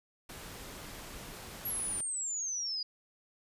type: noise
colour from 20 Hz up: pink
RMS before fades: -46 dBFS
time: 0.29-2.01 s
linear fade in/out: 5 ms
type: exponential sweep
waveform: sine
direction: down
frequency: 11710 to 4844 Hz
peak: -33 dBFS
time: 1.65-2.83 s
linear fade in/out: 5 ms
effects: resampled to 32000 Hz